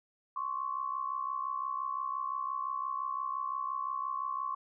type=tone pair together; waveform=sine; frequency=1058 / 1123.8 Hz; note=C6 / C#6; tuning=+19 / +23 cents; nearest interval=minor second; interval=104 cents; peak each=-36 / -35 dBFS; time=0.36-4.55 s; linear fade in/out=5 ms; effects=none